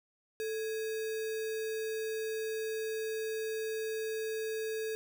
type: tone with sample-and-hold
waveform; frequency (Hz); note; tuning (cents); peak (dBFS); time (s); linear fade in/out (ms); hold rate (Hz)
sine; 440; A4; 0; -33; 0.4-4.95; 0; 2100
effects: none